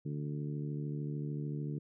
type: harmonic tone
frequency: 73.42 Hz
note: D2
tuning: in tune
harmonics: 2 / 3 / 4 / 5 / 6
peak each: -36 / -45 / -44 / -48 / -51 dBFS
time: 0.05-1.79 s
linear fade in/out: 10 ms
effects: none